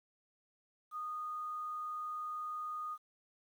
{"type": "tone", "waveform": "sine", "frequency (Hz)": 1233, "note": "D#6", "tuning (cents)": -16, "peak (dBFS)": -38, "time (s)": [0.91, 2.98], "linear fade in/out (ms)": 50, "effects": ["11-bit"]}